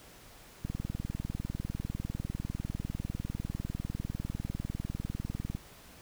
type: click train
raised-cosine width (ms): 5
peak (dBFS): -22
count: 99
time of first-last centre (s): 0.65-5.55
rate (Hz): 20
effects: pink hiss -54 dBFS RMS until 6.01 s